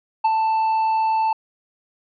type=tone with ADSR envelope; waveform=triangle; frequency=884 Hz; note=A5; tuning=8 cents sharp; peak=-11 dBFS; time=0.24-1.33 s; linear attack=10 ms; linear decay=35 ms; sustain=-4 dB; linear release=4 ms; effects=resampled to 11025 Hz